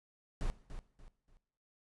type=noise with echo; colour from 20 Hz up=brown; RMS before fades=-34 dBFS; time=0.41-0.5 s; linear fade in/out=0 ms; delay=290 ms; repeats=3; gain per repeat=-10 dB; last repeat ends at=1.37 s; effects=noise-tail reverb RT60 0.8 s tail -17 dB re dry + resampled to 24000 Hz